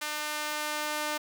sawtooth tone with high-pass filter sweep, 301 Hz, D4, 43 cents sharp, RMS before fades -33 dBFS, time 0.01-1.18 s, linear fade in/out 10 ms, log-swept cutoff 1300 to 720 Hz, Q 0.72, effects none

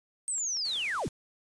sine linear sweep, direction down, 8460 to 70.9 Hz, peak -29 dBFS, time 0.28-1.08 s, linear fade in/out 0 ms
click train, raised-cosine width 0.3 ms, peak -36 dBFS, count 4, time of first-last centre 0.38-0.948 s, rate 5.28 Hz
white noise, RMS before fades -46 dBFS, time 0.65-1.09 s, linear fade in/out 2 ms
effects resampled to 22050 Hz

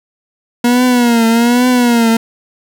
40% pulse tone with vibrato, 238.8 Hz, A#3, 42 cents sharp, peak -7 dBFS, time 0.64-2.17 s, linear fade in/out 5 ms, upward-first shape triangle, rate 1.2 Hz, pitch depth 100 cents each way, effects none

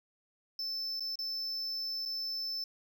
triangle tone with dropouts, 5280 Hz, E8, 2 cents sharp, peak -33 dBFS, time 0.59-2.64 s, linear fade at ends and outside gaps 2 ms, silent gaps 0.997-1.005 / 1.156-1.189 / 2.053-2.058 s, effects none

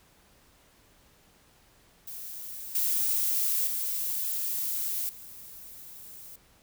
violet noise with level steps, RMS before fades -40 / -27 / -31 / -46 dBFS, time 2.07-6.36 s, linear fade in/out 5 ms, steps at 2.75 / 3.67 / 5.09 s, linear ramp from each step 2 ms, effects pink hiss -61 dBFS RMS until 6.62 s

